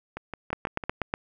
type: two click trains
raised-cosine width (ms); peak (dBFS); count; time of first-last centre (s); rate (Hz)
0.5; -11 / -19; 6 / 5; 0.53-1.139 / 0.17-0.838; 8.21 / 5.99
effects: none